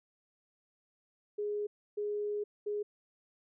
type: tone bursts at uneven times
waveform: sine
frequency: 415.3 Hz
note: G#4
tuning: in tune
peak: -32 dBFS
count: 3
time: 1.38-1.67 / 1.97-2.44 / 2.66-2.83 s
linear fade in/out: 10 ms
effects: none